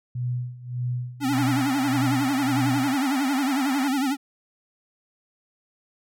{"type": "tone with tremolo", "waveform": "sine", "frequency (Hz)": 123.47, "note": "B2", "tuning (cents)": 0, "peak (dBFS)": -23, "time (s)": [0.15, 2.95], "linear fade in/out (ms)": 5, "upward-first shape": "sine", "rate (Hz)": 1.7, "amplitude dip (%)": 85}
{"type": "tone with vibrato", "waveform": "square", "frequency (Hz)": 271.6, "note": "C#4", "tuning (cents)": -35, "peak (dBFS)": -22, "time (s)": [1.2, 4.17], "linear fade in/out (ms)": 50, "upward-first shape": "sine", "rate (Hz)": 11, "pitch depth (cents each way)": 120}
{"type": "band-pass noise", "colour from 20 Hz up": "pink", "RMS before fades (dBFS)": -36, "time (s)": [1.32, 3.88], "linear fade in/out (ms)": 5, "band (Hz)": [610, 2300], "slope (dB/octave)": 96}
{"effects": []}